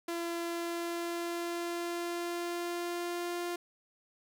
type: tone with pitch glide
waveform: sawtooth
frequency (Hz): 340 to 349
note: F4 to F4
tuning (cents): -46 to -1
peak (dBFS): -30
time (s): 0.08-3.56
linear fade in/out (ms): 5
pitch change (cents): +45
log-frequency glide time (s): 0.41-3.41
effects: 11-bit